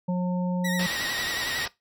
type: harmonic tone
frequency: 180 Hz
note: F#3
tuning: 47 cents flat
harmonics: 1 / 3 / 5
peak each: -23 / -33 / -36 dBFS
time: 0.08-0.87 s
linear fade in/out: 10 ms
type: tone with vibrato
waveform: sawtooth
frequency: 1900 Hz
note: A#6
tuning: 33 cents sharp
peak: -26 dBFS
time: 0.64-1.66 s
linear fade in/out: 10 ms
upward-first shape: sine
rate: 11 Hz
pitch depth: 57 cents each way
type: low-pass noise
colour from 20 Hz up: white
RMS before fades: -33 dBFS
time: 0.79-1.68 s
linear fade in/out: 5 ms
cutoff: 5500 Hz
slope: 96 dB/octave
effects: noise-tail reverb RT60 0.2 s tail -20 dB re dry